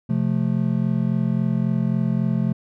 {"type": "chord", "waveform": "triangle", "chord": "F major", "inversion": "second", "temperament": "just", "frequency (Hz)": [130.96, 174.61, 218.3], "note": ["C3", "F3", "A3"], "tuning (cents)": [2, 0, -13], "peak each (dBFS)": -21, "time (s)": [0.09, 2.53], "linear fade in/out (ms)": 10, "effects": []}